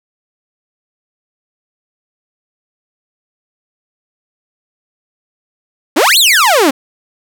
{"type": "exponential two-way sweep", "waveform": "sawtooth", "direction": "up then down", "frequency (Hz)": [251.4, 4435, 251.4], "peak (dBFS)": -3, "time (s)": [5.96, 6.71], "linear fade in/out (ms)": 10, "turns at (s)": 6.18, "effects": []}